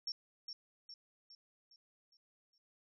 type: tone with echo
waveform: sine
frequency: 5460 Hz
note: F8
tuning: 40 cents flat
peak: -37 dBFS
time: 0.07-0.12 s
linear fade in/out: 2 ms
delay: 410 ms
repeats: 6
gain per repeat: -6 dB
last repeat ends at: 2.58 s
effects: none